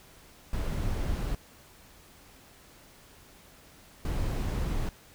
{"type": "noise bursts at uneven times", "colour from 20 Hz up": "brown", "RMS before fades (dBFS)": -30, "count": 2, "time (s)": [[0.53, 1.35], [4.05, 4.89]], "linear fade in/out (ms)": 2, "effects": ["pink hiss -55 dBFS RMS until 5.14 s"]}